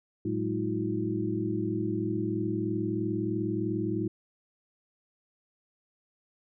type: tone cluster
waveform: sine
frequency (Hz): 111.6 / 185.1 / 208.2 / 319 / 358.8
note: A2 / F#3 / G#3 / D#4 / F4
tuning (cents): +25 / +1 / +5 / +43 / +47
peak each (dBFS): -34 / -38 / -35 / -31 / -34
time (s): 0.25-4.08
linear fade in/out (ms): 5
effects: none